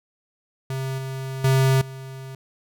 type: tone with level steps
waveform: square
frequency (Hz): 133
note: C3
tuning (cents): +29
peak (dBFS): -26 / -29 / -16 / -35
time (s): 0.7-2.35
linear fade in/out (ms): 2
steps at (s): 0.98 / 1.44 / 1.81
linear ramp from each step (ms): 5
effects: none